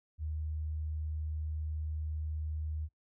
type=tone; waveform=sine; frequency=77.3 Hz; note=D#2; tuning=11 cents flat; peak=-34 dBFS; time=0.18-2.89 s; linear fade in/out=50 ms; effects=noise-tail reverb RT60 0.1 s tail -21 dB re dry